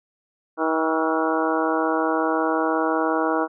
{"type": "harmonic tone with a mistuned harmonic", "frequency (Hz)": 159.8, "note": "D#3", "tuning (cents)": 47, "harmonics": [2, 3, 4, 5, 6, 7, 8, 9], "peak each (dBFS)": [-24, -26, -27, -28, -29, -29, -30, -31], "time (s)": [0.57, 3.48], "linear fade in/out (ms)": 50, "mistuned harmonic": 8, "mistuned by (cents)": 72, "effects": []}